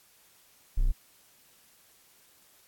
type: tone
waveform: triangle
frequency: 31.54 Hz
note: B0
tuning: 37 cents sharp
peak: -19 dBFS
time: 0.77-0.92 s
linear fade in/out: 10 ms
effects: white hiss -61 dBFS RMS until 2.67 s + AAC 64 kbps